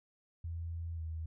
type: tone with pitch glide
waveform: sine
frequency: 83.6 to 80.52 Hz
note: E2 to E2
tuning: +25 to -40 cents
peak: -37 dBFS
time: 0.44-1.26 s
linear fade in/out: 5 ms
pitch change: -65 cents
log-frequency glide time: 0.95-1.01 s
effects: none